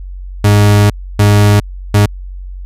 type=tone bursts at uneven times; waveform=40% pulse; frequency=103.1 Hz; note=G#2; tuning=12 cents flat; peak=-4 dBFS; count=3; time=0.44-0.9 / 1.19-1.6 / 1.94-2.06 s; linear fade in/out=5 ms; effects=added 46 Hz sine -23 dBFS peak until 2.65 s + resampled to 32000 Hz